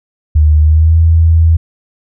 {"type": "tone with pitch glide", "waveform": "sine", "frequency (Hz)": [76.3, 81.78], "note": ["D#2", "E2"], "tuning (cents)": [-33, -13], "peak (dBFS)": -4, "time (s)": [0.35, 1.57], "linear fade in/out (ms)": 10, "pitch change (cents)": 120, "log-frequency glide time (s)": [0.61, 0.97], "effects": []}